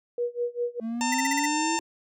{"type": "tone with tremolo", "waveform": "sine", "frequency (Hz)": 481.4, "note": "B4", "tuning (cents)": -44, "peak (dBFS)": -23, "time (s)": [0.18, 0.8], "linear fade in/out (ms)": 2, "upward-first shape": "sine", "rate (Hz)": 5, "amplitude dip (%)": 95}
{"type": "exponential sweep", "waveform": "triangle", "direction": "up", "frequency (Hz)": [220.4, 338.8], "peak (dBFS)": -26, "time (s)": [0.8, 1.8], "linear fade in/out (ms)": 50}
{"type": "harmonic tone", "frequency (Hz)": 900, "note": "A5", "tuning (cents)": 39, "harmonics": [1, 2, 3, 4, 5, 6, 7, 8, 9, 10], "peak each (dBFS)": [-27, -36, -33, -40, -42, -37, -39, -34, -43, -46], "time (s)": [1.01, 1.79], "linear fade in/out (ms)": 0}
{"type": "tone bursts", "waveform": "square", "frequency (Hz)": 1975.5, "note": "B6", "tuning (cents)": 0, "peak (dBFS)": -26, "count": 6, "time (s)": [1.12, 1.458], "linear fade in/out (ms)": 5, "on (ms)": 23, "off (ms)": 40}
{"effects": []}